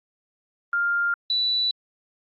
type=tone pair in turn; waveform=sine; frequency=1400 / 3960 Hz; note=F6 / B7; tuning=+4 / +4 cents; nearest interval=octave + tritone; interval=1800 cents; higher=second; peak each=-20 dBFS; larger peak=neither; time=0.73-1.14 / 1.3-1.71 s; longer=neither; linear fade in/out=2 ms; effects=Opus 32 kbps